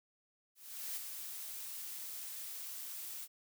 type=noise with ADSR envelope; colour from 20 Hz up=blue; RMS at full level=-40 dBFS; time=0.55-3.28 s; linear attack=420 ms; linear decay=8 ms; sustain=-5 dB; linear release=50 ms; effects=none